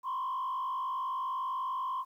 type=tone with frequency modulation; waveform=sine; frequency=1047 Hz; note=C6; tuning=1 cent sharp; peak=-30 dBFS; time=0.03-2.05 s; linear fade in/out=50 ms; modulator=50.3 Hz; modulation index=1; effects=tanh soft clip ceiling -29 dBFS + 11-bit